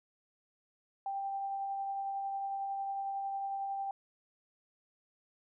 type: tone with tremolo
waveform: sine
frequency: 787 Hz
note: G5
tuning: 7 cents sharp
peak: -33 dBFS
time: 1.06-3.91 s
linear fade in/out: 2 ms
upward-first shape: triangle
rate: 11 Hz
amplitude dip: 25%
effects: none